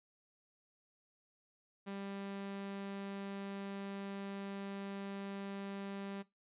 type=tone; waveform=sawtooth; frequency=197.7 Hz; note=G3; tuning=15 cents sharp; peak=-38 dBFS; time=1.86-6.23 s; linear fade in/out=20 ms; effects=noise-tail reverb RT60 0.2 s tail -19 dB re dry + resampled to 8000 Hz